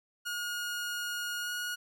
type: tone with pitch glide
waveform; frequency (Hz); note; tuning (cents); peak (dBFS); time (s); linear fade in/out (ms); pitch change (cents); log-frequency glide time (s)
sawtooth; 1435 to 1446.7; F6 to F#6; +47 to -39; -30; 0.25-1.76; 20; +14; 1.41-1.5
effects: none